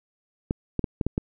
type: clicks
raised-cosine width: 3 ms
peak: -11 dBFS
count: 6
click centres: 0.509 / 0.793 / 0.842 / 1.012 / 1.066 / 1.179 s
effects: none